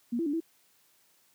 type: tone with pitch steps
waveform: sine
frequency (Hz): 237.6 / 334.1 / 288.8 / 328.5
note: A#3 / E4 / D4 / E4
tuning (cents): +33 / +23 / -29 / -6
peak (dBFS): -27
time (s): 0.12-0.404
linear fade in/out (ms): 10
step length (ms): 71
effects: white hiss -66 dBFS RMS until 1.34 s + high-pass 100 Hz 12 dB/octave